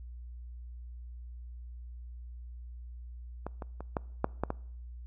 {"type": "clicks", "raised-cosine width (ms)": 1, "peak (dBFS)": [-22, -25, -27, -16, -12, -15, -18], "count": 7, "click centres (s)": [3.466, 3.622, 3.806, 3.968, 4.244, 4.436, 4.504], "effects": ["noise-tail reverb RT60 0.7 s tail -24 dB re dry", "added 60 Hz sine -42 dBFS peak until 5.06 s"]}